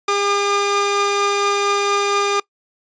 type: tone pair together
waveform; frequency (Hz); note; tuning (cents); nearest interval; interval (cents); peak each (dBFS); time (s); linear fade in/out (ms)
sawtooth; 404.1 / 1208; G#4 / D6; -47 / +48; octave + perfect fifth; 1895; -15; 0.08-2.4; 5
effects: noise-tail reverb RT60 0.1 s tail -22 dB re dry + resampled to 16000 Hz